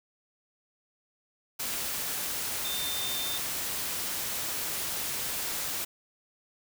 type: tone in noise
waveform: sine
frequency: 3597 Hz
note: A7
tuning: 37 cents sharp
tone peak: -34 dBFS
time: 2.64-3.38 s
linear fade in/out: 10 ms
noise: white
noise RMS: -33 dBFS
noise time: 1.59-5.85 s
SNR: -4 dB
effects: none